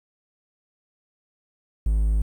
triangle tone, 53 Hz, G#1, 36 cents sharp, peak -16 dBFS, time 1.86-2.22 s, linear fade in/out 5 ms, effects 9-bit

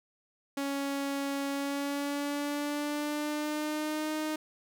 sawtooth tone with pitch glide, 278.4 to 308.9 Hz, C#4 to D#4, +8 to -12 cents, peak -27 dBFS, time 0.57-4.36 s, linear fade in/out 5 ms, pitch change +180 cents, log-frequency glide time 1.49-4.12 s, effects none

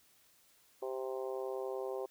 harmonic tone, 130.81 Hz, C3, in tune, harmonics 3 / 4 / 5 / 6 / 7 / 8, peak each -39 / -41 / -47 / -48 / -52 / -52 dBFS, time 0.82-2.06 s, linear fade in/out 5 ms, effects white hiss -67 dBFS RMS until 2.1 s

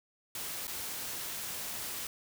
white noise with dropouts, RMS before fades -39 dBFS, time 0.35-2.07 s, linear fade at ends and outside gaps 2 ms, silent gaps 0.671-0.678 s, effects none

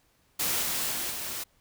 white noise with level steps, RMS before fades -28 / -30 / -32 / -35 dBFS, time 0.39-1.44 s, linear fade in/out 10 ms, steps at 0.62 / 0.91 / 1.1 s, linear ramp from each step 10 ms, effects pink hiss -67 dBFS RMS until 1.6 s

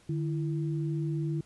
sine tone pair together, 150.45 / 332.9 Hz, D3 / E4, +42 / +17 cents, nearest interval octave + major second, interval 1375 cents, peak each -29 / -35 dBFS, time 0.09-1.41 s, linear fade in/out 5 ms, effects pink hiss -61 dBFS RMS until 1.45 s + resampled to 24000 Hz

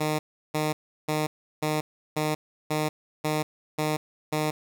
10% pulse tone bursts, 153.4 Hz, D#3, 24 cents flat, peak -16 dBFS, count 9, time 0-4.51 s, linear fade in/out 10 ms, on 190 ms, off 350 ms, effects none

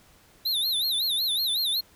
square tone with vibrato, 3862 Hz, B7, 39 cents flat, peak -24 dBFS, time 0.45-1.81 s, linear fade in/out 10 ms, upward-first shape sine, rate 5.4 Hz, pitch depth 180 cents each way, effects pink hiss -57 dBFS RMS until 1.95 s

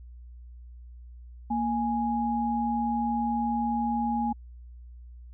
sine tone pair together, 232.9 / 830.6 Hz, A#3 / G#5, -1 / 0 cents, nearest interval octave + minor seventh, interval 2201 cents, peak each -27 / -28 dBFS, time 1.5-4.33 s, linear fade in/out 10 ms, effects added 60 Hz sine -43 dBFS peak until 5.33 s

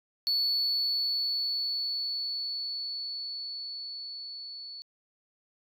sine tone with level ramp, 4435 Hz, C#8, in tune, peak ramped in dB -22 to -40 dBFS, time 0.27-4.82 s, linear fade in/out 0 ms, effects tanh soft clip ceiling -23 dBFS

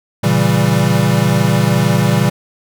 square chord, A# diminished seventh, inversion none, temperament equal, 116.54 / 138.59 / 164.81 / 196 Hz, A#2 / C#3 / E3 / G3, 0 / 0 / 0 / 0 cents, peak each -17 dBFS, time 0.23-2.3 s, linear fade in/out 10 ms, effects none

